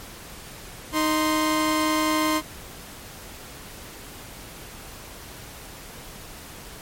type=tone pair together; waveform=sawtooth; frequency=310.9 / 1045.7 Hz; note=D#4 / C6; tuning=-1 / -1 cents; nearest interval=octave + major sixth; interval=2100 cents; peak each=-18 / -21 dBFS; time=0.92-2.42 s; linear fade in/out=50 ms; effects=pink hiss -41 dBFS RMS until 6.81 s + MP3 64 kbps